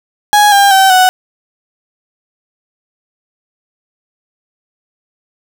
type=tone with pitch steps; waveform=35% pulse; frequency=830.6 / 800 / 770.5 / 742.1 Hz; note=G#5 / G5 / G5 / F#5; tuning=0 / +35 / -30 / +5 cents; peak=-3 dBFS; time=0.33-1.09 s; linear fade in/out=0 ms; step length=190 ms; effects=none